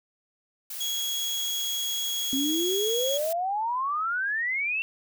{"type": "noise", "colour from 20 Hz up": "blue", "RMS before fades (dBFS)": -36, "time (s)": [0.7, 3.33], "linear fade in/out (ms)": 5}
{"type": "tone", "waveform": "30% pulse", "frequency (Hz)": 3322, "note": "G#7", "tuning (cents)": 0, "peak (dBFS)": -25, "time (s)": [0.8, 3.18], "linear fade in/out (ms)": 10}
{"type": "exponential sweep", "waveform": "sine", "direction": "up", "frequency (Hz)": [261.6, 2726], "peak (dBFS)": -25, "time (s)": [2.33, 4.82], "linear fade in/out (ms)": 0}
{"effects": []}